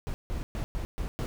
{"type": "noise bursts at uneven times", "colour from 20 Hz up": "brown", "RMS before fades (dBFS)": -32, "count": 6, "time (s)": [[0.07, 0.14], [0.3, 0.43], [0.55, 0.64], [0.75, 0.85], [0.98, 1.08], [1.19, 1.26]], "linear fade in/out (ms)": 0, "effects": []}